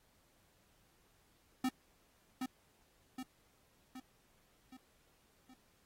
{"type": "tone with echo", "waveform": "square", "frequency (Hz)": 257.5, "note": "C4", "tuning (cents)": -28, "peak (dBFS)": -32, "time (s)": [1.64, 1.69], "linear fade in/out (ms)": 5, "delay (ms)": 770, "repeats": 5, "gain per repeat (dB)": -5, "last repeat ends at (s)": 5.54, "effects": ["pink hiss -72 dBFS RMS until 5.85 s", "AAC 48 kbps"]}